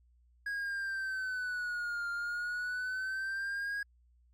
triangle exponential two-way sweep, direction down then up, 1650 to 1396.9 to 1650 Hz, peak -32 dBFS, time 0.46-3.83 s, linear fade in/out 5 ms, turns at 2.1 s, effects added 60 Hz sine -63 dBFS peak until 4.33 s + AAC 64 kbps

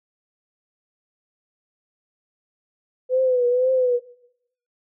sine tone with vibrato, 503 Hz, B4, 32 cents sharp, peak -16 dBFS, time 3.09-4 s, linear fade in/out 50 ms, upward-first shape triangle, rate 2 Hz, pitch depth 74 cents each way, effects noise-tail reverb RT60 0.8 s tail -21 dB re dry

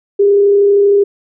sine tone with frequency modulation, 403.1 Hz, G4, 48 cents sharp, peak -6 dBFS, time 0.19-1.04 s, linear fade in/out 10 ms, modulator 32.8 Hz, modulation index 0.21, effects none

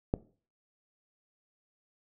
click, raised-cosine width 2 ms, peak -13 dBFS, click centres 0.139 s, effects noise-tail reverb RT60 0.4 s tail -19 dB re dry

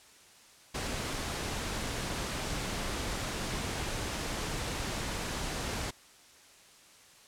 pink noise, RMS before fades -35 dBFS, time 0.74-5.91 s, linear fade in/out 10 ms, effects white hiss -57 dBFS RMS until 7.27 s + low-pass 9000 Hz 12 dB/octave

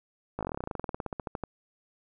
slowing click train, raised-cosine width 1 ms, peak -19 dBFS, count 25, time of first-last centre 0.39-1.437 s, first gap 18 ms, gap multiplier 1.07, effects none

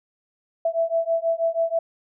sine beating tone pair, 659.3 / 665.5 Hz, E5 / E5, 0 / +16 cents, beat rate 6.2 Hz, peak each -23 dBFS, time 0.65-1.79 s, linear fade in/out 5 ms, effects none

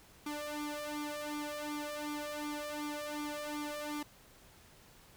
sawtooth tone with flanger, 296.7 Hz, D4, 18 cents sharp, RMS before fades -40 dBFS, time 0.26-4.03 s, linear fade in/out 5 ms, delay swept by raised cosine 0.86 to 1.68 ms, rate 2.7 Hz, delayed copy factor +0.85, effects pink hiss -60 dBFS RMS until 5.16 s

